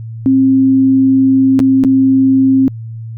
sine tone with dropouts, 265.9 Hz, C4, 28 cents sharp, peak -6 dBFS, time 0.26-2.68 s, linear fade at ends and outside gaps 0 ms, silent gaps 1.592-1.601 / 1.838-1.847 s, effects added 113 Hz sine -23 dBFS peak until 3.17 s

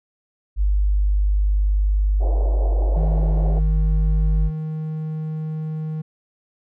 sine tone, 50.1 Hz, G1, 38 cents sharp, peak -15 dBFS, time 0.56-4.51 s, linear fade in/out 50 ms
white band-pass noise, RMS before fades -33 dBFS, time 2.2-3.6 s, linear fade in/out 20 ms, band 310 to 760 Hz, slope 48 dB/octave
triangle tone with pitch glide, 157.5 to 156.41 Hz, D#3 to D#3, +21 to +9 cents, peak -22 dBFS, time 2.96-6.02 s, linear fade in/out 10 ms, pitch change -12 cents, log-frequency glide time 3.11-3.5 s
effects none

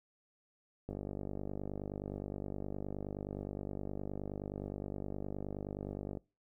click train, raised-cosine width 2 ms, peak -27 dBFS, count 263, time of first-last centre 0.89-6.172 s, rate 49.6 Hz, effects noise-tail reverb RT60 0.3 s tail -24 dB re dry

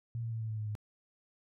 sine tone with pitch steps, 116.54 / 114.6 / 112.7 / 110.83 / 108.99 / 107.18 / 105.4 Hz, A#2 / A#2 / A2 / A2 / A2 / A2 / G#2, 0 / -29 / +42 / +13 / -16 / -45 / +26 cents, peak -34 dBFS, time 0.15-0.752 s, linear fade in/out 0 ms, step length 86 ms, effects none

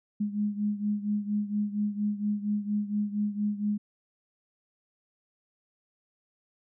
sine beating tone pair, 206.5 / 210.8 Hz, G#3 / G#3, -10 / +26 cents, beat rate 4.3 Hz, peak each -28 / -32 dBFS, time 0.2-3.78 s, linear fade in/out 10 ms, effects none

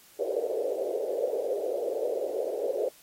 pink band-pass noise, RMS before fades -30 dBFS, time 0.19-2.89 s, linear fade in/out 5 ms, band 420 to 580 Hz, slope 48 dB/octave, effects white hiss -56 dBFS RMS until 3.02 s + AAC 48 kbps

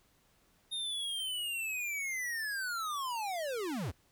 square linear sweep, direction down, 3700 to 65.41 Hz, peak -35 dBFS, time 0.71-3.92 s, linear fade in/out 20 ms, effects pink hiss -69 dBFS RMS until 4.11 s

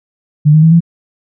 sine tone with pitch steps, 150 / 155.83 / 161.88 / 168.17 Hz, D3 / D#3 / E3 / E3, +37 / +3 / -31 / +35 cents, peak -3 dBFS, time 0.45-0.806 s, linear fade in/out 20 ms, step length 89 ms, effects none

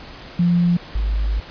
sine tone pair in turn, 174.1 / 51.76 Hz, F3 / G#1, -5 / -5 cents, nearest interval octave + major sixth, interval 2100 cents, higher first, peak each -13 / -17 dBFS, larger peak first, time 0.39-0.77 / 0.95-1.4 s, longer second, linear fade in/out 5 ms, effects pink hiss -38 dBFS RMS until 1.5 s + resampled to 11025 Hz

